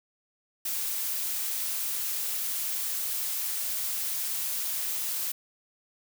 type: noise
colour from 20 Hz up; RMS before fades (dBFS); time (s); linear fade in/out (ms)
blue; -31; 0.65-5.32; 5
effects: none